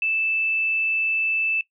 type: tone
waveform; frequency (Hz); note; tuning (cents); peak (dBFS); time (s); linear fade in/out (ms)
sine; 2637; E7; 0; -20; 0.02-1.61; 2
effects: noise-tail reverb RT60 0.1 s tail -18 dB re dry